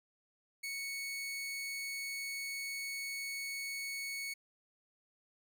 sawtooth tone, 2217 Hz, C#7, in tune, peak -35 dBFS, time 0.63-4.34 s, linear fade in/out 10 ms, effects none

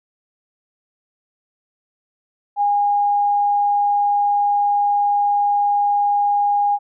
sine tone, 817 Hz, G#5, 29 cents flat, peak -14 dBFS, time 2.56-6.79 s, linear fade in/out 50 ms, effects none

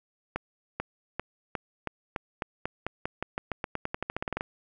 accelerating click train, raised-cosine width 0.5 ms, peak -15 dBFS, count 25, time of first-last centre 0.36-4.409 s, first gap 440 ms, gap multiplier 0.9, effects none

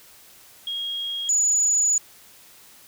sine tone pair in turn, 3272 / 6909 Hz, G#7 / A8, -26 / -33 cents, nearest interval octave + minor second, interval 1293 cents, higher second, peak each -26 / -17 dBFS, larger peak second, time 0.67-1.29 / 1.29-1.98 s, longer second, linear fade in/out 2 ms, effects white hiss -50 dBFS RMS until 2.87 s

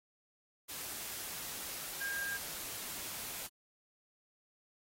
sine tone in noise, 1611 Hz, G6, 47 cents sharp, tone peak -36 dBFS, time 2-2.38 s, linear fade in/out 20 ms, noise white, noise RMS -43 dBFS, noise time 0.68-3.48 s, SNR +4 dB, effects AAC 48 kbps

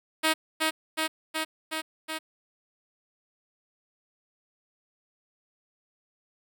5% pulse tone with echo, 316.2 Hz, D#4, 28 cents sharp, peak -10 dBFS, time 0.23-0.34 s, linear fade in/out 20 ms, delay 370 ms, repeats 5, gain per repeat -2 dB, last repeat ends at 2.19 s, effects none

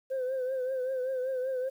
sine tone with vibrato, 517 Hz, C5, 21 cents flat, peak -27 dBFS, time 0.1-1.7 s, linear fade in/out 20 ms, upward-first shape triangle, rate 5.2 Hz, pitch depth 67 cents each way, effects tanh soft clip ceiling -27 dBFS + 10-bit

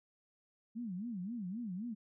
sine tone with vibrato, 207.7 Hz, G#3, in tune, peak -38 dBFS, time 0.75-1.95 s, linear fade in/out 20 ms, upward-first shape sine, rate 3.8 Hz, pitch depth 280 cents each way, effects none

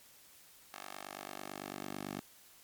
10% pulse tone with high-pass filter sweep, 49 Hz, G1, in tune, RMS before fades -45 dBFS, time 0.74-2.2 s, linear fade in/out 0 ms, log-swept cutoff 890 to 220 Hz, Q 0.9, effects white hiss -60 dBFS RMS until 2.63 s + MP3 96 kbps

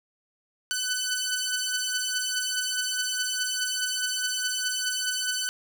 10% pulse beating tone pair, 1500 / 1504.8 Hz, F#6 / F#6, +23 / +29 cents, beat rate 4.8 Hz, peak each -22 / -20 dBFS, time 0.71-5.49 s, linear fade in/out 0 ms, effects none

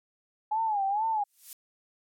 sine tone with vibrato, 837 Hz, G#5, 13 cents sharp, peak -25 dBFS, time 0.51-1.24 s, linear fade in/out 10 ms, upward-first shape sine, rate 2.2 Hz, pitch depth 130 cents each way
violet noise with exponential growth, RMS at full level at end -35 dBFS, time 1.24-1.53 s, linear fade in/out 1 ms, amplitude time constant 61 ms
effects low-pass 12000 Hz 12 dB/octave

